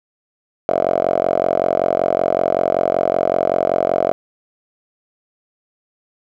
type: tone with band-pass filter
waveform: 5% pulse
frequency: 45.27 Hz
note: F#1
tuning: 37 cents flat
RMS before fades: -17 dBFS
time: 0.69-4.12 s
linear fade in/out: 0 ms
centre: 660 Hz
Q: 7
effects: none